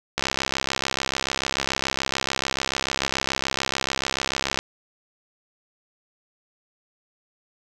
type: click train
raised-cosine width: 0.2 ms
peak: -5 dBFS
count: 296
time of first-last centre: 0.18-4.59 s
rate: 66.9 Hz
effects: none